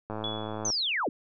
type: click train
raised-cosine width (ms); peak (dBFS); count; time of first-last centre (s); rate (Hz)
1; -21; 66; 0.1-0.702; 108
type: tone with exponential decay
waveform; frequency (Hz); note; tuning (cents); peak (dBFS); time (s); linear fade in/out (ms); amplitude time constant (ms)
sine; 3403; G#7; +41; -29; 0.24-0.75; 2; 110
type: linear sweep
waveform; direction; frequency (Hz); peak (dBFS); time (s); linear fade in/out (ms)
sine; down; 6360 to 187.5; -26; 0.65-1.09; 2
effects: none